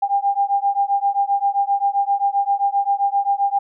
sine beating tone pair, 796 / 803.6 Hz, G5 / G5, +26 / +43 cents, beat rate 7.6 Hz, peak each -19 dBFS, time 0.02-3.59 s, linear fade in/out 10 ms, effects none

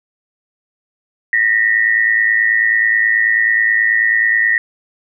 sine tone pair together, 1838 / 1947.3 Hz, A#6 / B6, -25 / -25 cents, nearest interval minor second, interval 100 cents, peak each -13 / -14 dBFS, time 1.33-4.58 s, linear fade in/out 2 ms, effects none

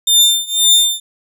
sawtooth tone with tremolo, 3601 Hz, A7, 39 cents sharp, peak -3 dBFS, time 0.07-1 s, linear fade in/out 5 ms, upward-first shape triangle, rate 1.9 Hz, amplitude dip 95%, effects none

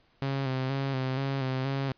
sawtooth tone with vibrato, 133.7 Hz, C3, 38 cents sharp, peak -24 dBFS, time 0.22-1.92 s, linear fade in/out 0 ms, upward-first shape square, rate 2.1 Hz, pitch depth 38 cents each way, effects pink hiss -66 dBFS RMS until 1.97 s + resampled to 11025 Hz

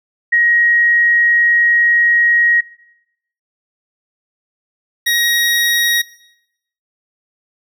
sine / 25% pulse tone pair in turn, 1889 / 1889 Hz, A#6 / A#6, +22 / +22 cents, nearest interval unison, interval 0 cents, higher neither, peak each -9 / -9 dBFS, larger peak neither, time 0.32-2.61 / 5.06-6.02 s, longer first, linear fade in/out 10 ms, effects noise-tail reverb RT60 0.8 s tail -20 dB re dry

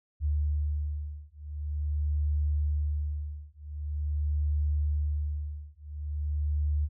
sine beating tone pair, 74 / 74.45 Hz, D2 / D2, +14 / +24 cents, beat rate 0.45 Hz, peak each -30 dBFS, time 0.2-6.89 s, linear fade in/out 50 ms, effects none

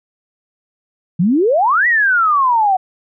sine exponential two-way sweep, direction up then down, 159.8 to 1974 to 734 Hz, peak -10 dBFS, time 1.19-2.77 s, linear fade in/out 10 ms, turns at 1.87 s, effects none

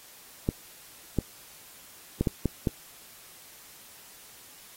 clicks, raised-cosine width 3 ms, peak -11 dBFS, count 6, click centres 0.489 / 1.187 / 2.21 / 2.272 / 2.457 / 2.672 s, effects white hiss -51 dBFS RMS until 4.76 s + AAC 48 kbps

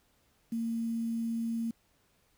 sine tone with quantisation, 229.3 Hz, A#3, 28 cents flat, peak -30 dBFS, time 0.52-1.71 s, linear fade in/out 5 ms, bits 9, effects pink hiss -70 dBFS RMS until 2.37 s

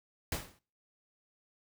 pink noise with exponential decay, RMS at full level -32 dBFS, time 0.32-0.59 s, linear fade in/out 2 ms, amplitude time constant 58 ms, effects noise-tail reverb RT60 0.4 s tail -22 dB re dry

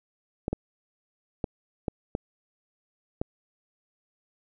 clicks, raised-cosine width 2 ms, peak -14 dBFS, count 6, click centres 0.481 / 0.53 / 1.442 / 1.882 / 2.151 / 3.215 s, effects none

